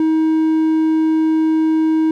triangle tone, 317.1 Hz, D#4, 33 cents sharp, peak -10 dBFS, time 0-2.11 s, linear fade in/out 2 ms, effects none

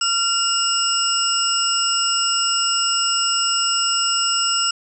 sine tone cluster, 1373 / 2826 / 5100 / 5370 / 7820 Hz, F6 / F7 / D#8 / E8 / B8, -30 / +20 / +42 / +31 / -18 cents, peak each -23 / -22 / -26 / -24 / -23 dBFS, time 0.01-4.71 s, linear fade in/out 5 ms, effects none

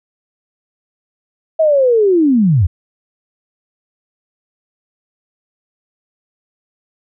sine linear sweep, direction down, 652 to 74.6 Hz, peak -8 dBFS, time 1.59-2.67 s, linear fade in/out 10 ms, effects none

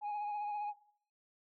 sine tone with vibrato, 830.6 Hz, G#5, in tune, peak -33 dBFS, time 0.01-0.74 s, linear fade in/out 50 ms, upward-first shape sine, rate 15 Hz, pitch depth 25 cents each way, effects noise-tail reverb RT60 0.6 s tail -21 dB re dry + tanh soft clip ceiling -35 dBFS

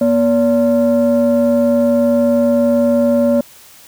sine tone pair together, 240 / 570.8 Hz, B3 / D5, -49 / -49 cents, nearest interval octave + minor third, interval 1500 cents, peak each -11 dBFS, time 0.01-3.41 s, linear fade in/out 5 ms, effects tanh soft clip ceiling -6 dBFS + white hiss -42 dBFS RMS until 3.87 s

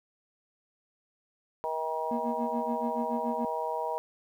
harmonic tone, 159 Hz, D#3, 38 cents sharp, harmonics 3 / 4 / 5 / 6, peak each -36 / -35 / -37 / -33 dBFS, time 1.64-3.98 s, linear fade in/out 0 ms
triangle tone with tremolo, 236.3 Hz, A#3, 24 cents sharp, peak -27 dBFS, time 2.11-3.45 s, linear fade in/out 2 ms, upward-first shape sine, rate 7 Hz, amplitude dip 95%
effects 10-bit

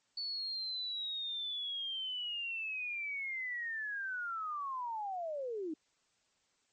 sine linear sweep, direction down, 4479 to 297.5 Hz, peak -36 dBFS, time 0.17-5.74 s, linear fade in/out 5 ms, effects white hiss -75 dBFS RMS until 6.72 s + MP3 32 kbps

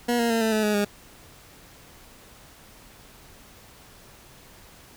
20% pulse tone with pitch steps, 240.3 / 234 / 227.9 / 221.9 / 216.1 / 210.4 / 204.9 Hz, B3 / A#3 / A#3 / A3 / A3 / G#3 / G#3, -47 / +7 / -39 / +15 / -31 / +23 / -23 cents, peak -16 dBFS, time 0.08-0.85 s, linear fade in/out 10 ms, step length 110 ms, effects pink hiss -50 dBFS RMS until 4.96 s

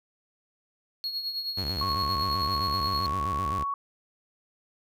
triangle tone with tremolo, 4313 Hz, C#8, 48 cents flat, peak -26 dBFS, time 1.04-3.06 s, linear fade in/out 0 ms, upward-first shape triangle, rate 9.5 Hz, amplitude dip 65%
sawtooth tone with vibrato, 82.41 Hz, E2, in tune, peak -28 dBFS, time 1.57-3.64 s, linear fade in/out 10 ms, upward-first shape square, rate 7.7 Hz, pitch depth 260 cents each way
sine tone with pitch glide, 1100 to 1116 Hz, C#6 to C#6, -14 to +11 cents, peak -27 dBFS, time 1.81-3.74 s, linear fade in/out 2 ms, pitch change +25 cents, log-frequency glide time 2.15-3.6 s
effects none

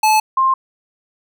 square / sine tone pair in turn, 865 / 1057.2 Hz, A5 / C6, -30 / +18 cents, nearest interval minor third, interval 348 cents, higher second, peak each -11 dBFS, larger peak neither, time 0.03-0.2 / 0.37-0.54 s, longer neither, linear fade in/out 5 ms, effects none

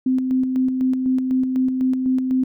sine tone with tremolo, 258.5 Hz, C4, 21 cents flat, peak -15 dBFS, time 0.06-2.44 s, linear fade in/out 5 ms, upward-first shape square, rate 4 Hz, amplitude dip 40%, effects none

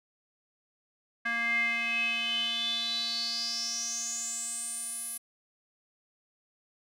square tone with band-pass filter sweep, 233.1 Hz, A#3, in tune, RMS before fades -32 dBFS, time 1.25-5.18 s, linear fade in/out 10 ms, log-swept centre 1800 to 11000 Hz, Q 9, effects none

